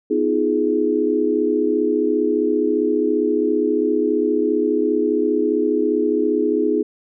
sine chord, F half-diminished seventh, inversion second, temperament just, 251.4 / 314.3 / 349.2 / 419.1 Hz, Cb4 / Eb4 / F4 / Ab4, +31 / +18 / 0 / +16 cents, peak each -24 / -20 / -24 / -19 dBFS, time 0.1-6.83 s, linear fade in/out 10 ms, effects none

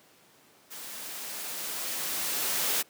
white noise with level ramp, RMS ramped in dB -42 to -27 dBFS, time 0.7-2.83 s, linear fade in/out 20 ms, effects pink hiss -59 dBFS RMS until 2.89 s + high-pass 200 Hz 12 dB/octave

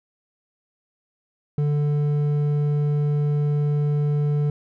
sine tone with hard clipping, 146.83 Hz, D3, in tune, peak -20 dBFS, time 1.58-4.5 s, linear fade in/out 2 ms, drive 6 dB, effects none

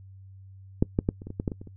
clicks, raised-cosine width 3 ms, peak -7 / -9 / -10 / -28 / -24 / -24 / -16 / -13 / -20 / -28 / -30 dBFS, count 11, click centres 0.825 / 0.989 / 1.089 / 1.219 / 1.27 / 1.304 / 1.399 / 1.478 / 1.518 / 1.615 / 1.673 s, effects noise-tail reverb RT60 0.1 s tail -23 dB re dry + added 96 Hz sine -45 dBFS peak until 1.76 s

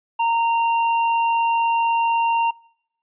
triangle tone with tanh clipping, 924 Hz, A#5, 16 cents flat, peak -19 dBFS, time 0.19-2.51 s, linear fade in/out 10 ms, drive 17 dB, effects noise-tail reverb RT60 0.8 s tail -26 dB re dry + resampled to 8000 Hz

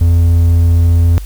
triangle tone, 84.8 Hz, E2, 50 cents sharp, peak -4 dBFS, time 0.01-1.18 s, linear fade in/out 0 ms, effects added 50 Hz sine -22 dBFS peak until 1.25 s + white hiss -40 dBFS RMS until 1.25 s

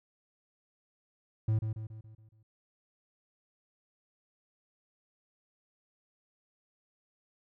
triangle tone with echo, 109.4 Hz, A2, 9 cents flat, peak -23 dBFS, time 1.48-1.59 s, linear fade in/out 5 ms, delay 140 ms, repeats 6, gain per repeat -6 dB, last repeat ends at 2.43 s, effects none

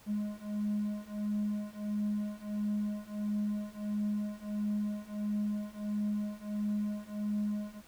triangle beating tone pair, 207.7 / 209.2 Hz, G#3 / G#3, 0 / +13 cents, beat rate 1.5 Hz, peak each -33 / -32 dBFS, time 0.06-7.82 s, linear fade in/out 50 ms, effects tanh soft clip ceiling -24 dBFS + pink hiss -59 dBFS RMS until 7.87 s

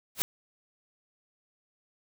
white noise with exponential growth, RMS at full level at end -22 dBFS, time 0.15-0.22 s, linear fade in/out 0 ms, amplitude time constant 15 ms, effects none

